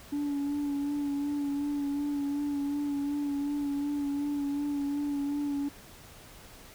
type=tone with vibrato; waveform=sine; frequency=286.5 Hz; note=D4; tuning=43 cents flat; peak=-26 dBFS; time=0.12-5.69 s; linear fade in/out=10 ms; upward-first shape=sine; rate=2.7 Hz; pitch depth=26 cents each way; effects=tanh soft clip ceiling -27 dBFS + pink hiss -51 dBFS RMS until 6.74 s